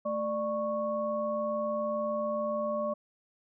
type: tone cluster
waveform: sine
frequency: 219.9 / 593 / 1105 Hz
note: A3 / D5 / C#6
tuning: -1 / +17 / -6 cents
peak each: -37 / -30 / -36 dBFS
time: 0.05-2.94 s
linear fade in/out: 10 ms
effects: none